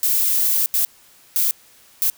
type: noise bursts at uneven times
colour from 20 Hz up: violet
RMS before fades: -18 dBFS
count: 4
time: 0.03-0.66 / 0.74-0.85 / 1.36-1.51 / 2.02-2.1 s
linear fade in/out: 0 ms
effects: white hiss -51 dBFS RMS until 2.17 s